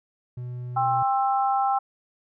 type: tone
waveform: triangle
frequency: 123.47 Hz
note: B2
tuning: in tune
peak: -29 dBFS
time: 0.37-1.03 s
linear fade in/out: 5 ms
type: harmonic tone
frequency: 264.9 Hz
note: C4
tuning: 22 cents sharp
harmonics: 3 / 4 / 5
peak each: -21 / -30 / -28 dBFS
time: 0.76-1.79 s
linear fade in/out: 10 ms
effects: none